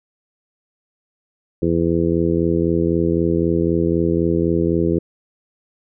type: harmonic tone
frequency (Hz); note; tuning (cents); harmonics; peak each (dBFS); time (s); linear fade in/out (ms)
83.9; E2; +31; 1 / 2 / 3 / 4 / 5 / 6; -25 / -21 / -24 / -19 / -22 / -26; 1.62-4.99; 5
effects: none